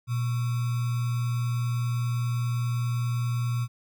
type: tone with sample-and-hold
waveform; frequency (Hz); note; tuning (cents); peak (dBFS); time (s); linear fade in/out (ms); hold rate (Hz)
sine; 120; B2; -49; -24; 0.07-3.68; 50; 1225
effects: none